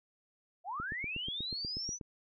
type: linear sweep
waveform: sine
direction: up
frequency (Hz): 644 to 6070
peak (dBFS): -36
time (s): 0.64-1.99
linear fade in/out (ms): 50
type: click train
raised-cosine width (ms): 3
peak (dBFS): -30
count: 11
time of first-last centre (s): 0.8-2.012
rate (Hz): 8.25
effects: none